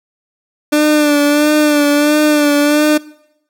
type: tone with vibrato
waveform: 30% pulse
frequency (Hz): 296.1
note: D4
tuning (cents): +14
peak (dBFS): -6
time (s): 0.72-2.98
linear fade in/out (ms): 10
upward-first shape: sine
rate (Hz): 1.5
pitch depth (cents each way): 40
effects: noise-tail reverb RT60 0.8 s tail -21 dB re dry